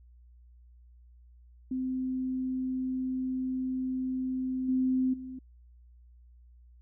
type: tone with level steps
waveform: sine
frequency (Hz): 258.3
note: C4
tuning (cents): -22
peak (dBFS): -29 / -24 / -38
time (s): 1.71-5.39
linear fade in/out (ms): 5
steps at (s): 4.68 / 5.13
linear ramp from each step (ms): 10
effects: added 60 Hz sine -53 dBFS peak until 6.81 s